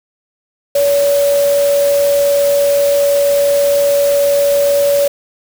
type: tone in noise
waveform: sine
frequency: 568 Hz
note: C#5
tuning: 42 cents sharp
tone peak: -9 dBFS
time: 0.75-5.08 s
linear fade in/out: 5 ms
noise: white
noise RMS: -24 dBFS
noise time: 0.75-5.08 s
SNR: +12 dB
effects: none